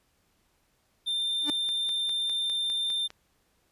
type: tone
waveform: triangle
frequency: 3591 Hz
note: A7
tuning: 35 cents sharp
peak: -25 dBFS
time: 1.06-3.08 s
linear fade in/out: 20 ms
type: tone with exponential growth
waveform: 45% pulse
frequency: 293.7 Hz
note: D4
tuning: in tune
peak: -25 dBFS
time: 1.41-1.5 s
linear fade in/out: 1 ms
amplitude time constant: 18 ms
type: click train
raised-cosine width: 0.2 ms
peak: -26 dBFS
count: 8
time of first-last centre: 1.69-3.104 s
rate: 4.95 Hz
effects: pink hiss -70 dBFS RMS until 3.71 s + resampled to 32000 Hz